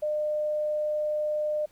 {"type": "tone", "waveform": "sine", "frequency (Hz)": 604, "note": "D5", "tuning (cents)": 48, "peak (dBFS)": -25, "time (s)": [0.02, 1.66], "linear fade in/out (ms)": 10, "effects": ["pink hiss -62 dBFS RMS until 1.71 s"]}